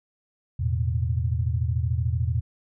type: chord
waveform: sine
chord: E suspended fourth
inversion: none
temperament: equal with one note detuned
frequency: 82.79 / 110 / 123.47 Hz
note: E2 / A2 / B2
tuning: +8 / 0 / 0 cents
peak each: -25 / -27 / -27 dBFS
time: 0.59-2.41 s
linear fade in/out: 10 ms
effects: none